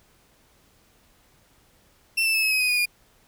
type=tone with pitch steps; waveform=35% pulse; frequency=2687 / 2648 / 2611 / 2573 / 2536 / 2500 / 2464 / 2429 Hz; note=E7 / E7 / E7 / E7 / D#7 / D#7 / D#7 / D#7; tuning=+33 / +7 / -17 / -43 / +32 / +8 / -17 / -42 cents; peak=-18 dBFS; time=2.17-2.858 s; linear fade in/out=10 ms; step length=86 ms; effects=pink hiss -60 dBFS RMS until 3.27 s